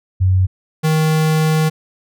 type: tone pair in turn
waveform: sine / square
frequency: 93.3 / 156.91 Hz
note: F#2 / D#3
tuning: +15 / +15 cents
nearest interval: major sixth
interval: 900 cents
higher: second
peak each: -10 / -13 dBFS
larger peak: first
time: 0.2-0.47 / 0.83-1.7 s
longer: second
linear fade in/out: 20 ms
effects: none